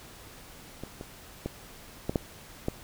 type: clicks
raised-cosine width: 2 ms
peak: -23 / -25 / -18 / -15 / -11 / -14 dBFS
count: 6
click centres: 0.836 / 1.011 / 1.46 / 2.095 / 2.158 / 2.684 s
effects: pink hiss -49 dBFS RMS until 2.83 s